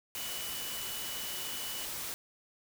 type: tone in noise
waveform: sine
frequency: 2960 Hz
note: F#7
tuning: in tune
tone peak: -43 dBFS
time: 0.17-1.85 s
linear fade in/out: 0 ms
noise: white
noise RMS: -39 dBFS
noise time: 0.15-2.14 s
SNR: -7 dB
effects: none